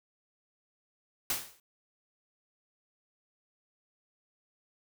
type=noise with exponential decay; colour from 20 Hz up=white; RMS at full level=-28 dBFS; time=1.3-1.6 s; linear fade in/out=2 ms; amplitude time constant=65 ms; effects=none